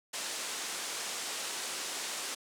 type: low-pass noise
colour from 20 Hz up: white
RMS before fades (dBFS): -38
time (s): 0.13-2.35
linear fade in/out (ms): 10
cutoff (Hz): 9000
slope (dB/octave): 24
effects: high-pass 300 Hz 12 dB/octave